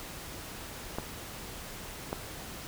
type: clicks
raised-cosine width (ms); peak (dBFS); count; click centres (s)
1; -18; 2; 0.985 / 2.129
effects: pink hiss -43 dBFS RMS until 2.67 s